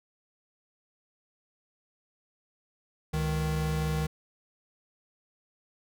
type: tone pair together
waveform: square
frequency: 70.18 / 155.56 Hz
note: C#2 / D#3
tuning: +22 / 0 cents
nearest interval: octave + major second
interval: 1378 cents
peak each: -33 / -29 dBFS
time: 3.13-4.07 s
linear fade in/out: 10 ms
effects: none